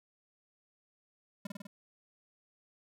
square tone with echo, 200 Hz, G3, 35 cents sharp, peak -37 dBFS, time 1.45-1.47 s, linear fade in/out 5 ms, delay 50 ms, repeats 4, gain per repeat -2 dB, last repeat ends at 1.67 s, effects none

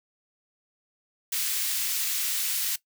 white high-pass noise, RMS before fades -28 dBFS, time 1.32-2.76 s, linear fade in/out 5 ms, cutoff 2200 Hz, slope 12 dB/octave, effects noise-tail reverb RT60 0.1 s tail -18 dB re dry

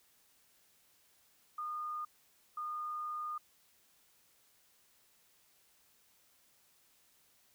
sine tone bursts at uneven times, 1221 Hz, D#6, 33 cents flat, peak -37 dBFS, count 2, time 1.58-2.05 / 2.57-3.38 s, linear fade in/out 5 ms, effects white hiss -69 dBFS RMS until 7.54 s

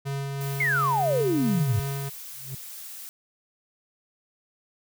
square tone with tremolo, 138.59 Hz, C#3, in tune, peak -28 dBFS, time 0.05-2.1 s, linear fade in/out 20 ms, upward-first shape sine, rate 2.9 Hz, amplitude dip 25%
blue noise, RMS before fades -40 dBFS, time 0.41-3.09 s, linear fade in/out 0 ms
sine exponential sweep, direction down, 2217 to 96.5 Hz, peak -21 dBFS, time 0.6-1.8 s, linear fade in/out 5 ms
triangle tone with exponential growth, 132.4 Hz, C3, 21 cents sharp, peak -28 dBFS, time 2.3-2.55 s, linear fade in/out 5 ms, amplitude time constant 53 ms
effects none

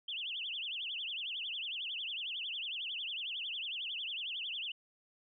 sine tone with vibrato, 3039 Hz, F#7, 46 cents sharp, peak -37 dBFS, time 0.08-4.72 s, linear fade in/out 5 ms, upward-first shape triangle, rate 11 Hz, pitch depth 290 cents each way, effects none

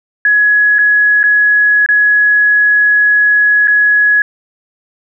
sine tone with dropouts, 1681 Hz, G#6, 20 cents sharp, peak -6 dBFS, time 0.25-4.22 s, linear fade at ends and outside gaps 2 ms, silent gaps 0.785-0.789 / 1.231-1.238 / 1.862-1.888 / 3.674-3.68 s, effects none

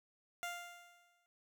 15% pulse tone with exponential decay, 698.5 Hz, F5, in tune, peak -32 dBFS, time 0.43-1.26 s, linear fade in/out 0 ms, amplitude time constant 180 ms, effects noise-tail reverb RT60 0.3 s tail -23 dB re dry

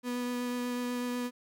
35% pulse tone with vibrato, 245.6 Hz, B3, 9 cents flat, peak -30 dBFS, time 0.03-1.31 s, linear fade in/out 50 ms, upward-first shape triangle, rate 8.1 Hz, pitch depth 12 cents each way, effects 12-bit

